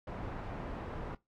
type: low-pass noise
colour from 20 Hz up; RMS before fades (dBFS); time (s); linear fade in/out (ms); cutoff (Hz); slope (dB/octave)
pink; -41; 0.07-1.15; 5; 1200; 12
effects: noise-tail reverb RT60 0.2 s tail -20 dB re dry + AAC 64 kbps